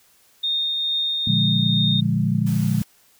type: tone with tremolo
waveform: sine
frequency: 3673 Hz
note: A#7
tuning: 26 cents flat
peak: -19 dBFS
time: 0.43-2.01 s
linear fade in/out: 10 ms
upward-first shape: triangle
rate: 2.3 Hz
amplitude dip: 25%
type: chord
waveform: sine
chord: Bb dominant seventh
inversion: none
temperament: equal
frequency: 116.54 / 146.83 / 174.61 / 207.7 Hz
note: Bb2 / D3 / F3 / Ab3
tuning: 0 / 0 / 0 / 0 cents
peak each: -23 dBFS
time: 1.27-2.82 s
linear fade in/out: 5 ms
type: noise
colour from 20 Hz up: white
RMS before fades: -39 dBFS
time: 2.46-2.84 s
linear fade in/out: 10 ms
effects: white hiss -57 dBFS RMS until 3.19 s